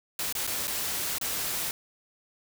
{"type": "noise with dropouts", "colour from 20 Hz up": "white", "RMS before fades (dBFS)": -31, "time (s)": [0.19, 1.71], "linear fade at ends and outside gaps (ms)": 2, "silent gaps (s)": [[0.326, 0.351], [0.468, 0.474], [0.673, 0.678], [1.184, 1.212]], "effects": []}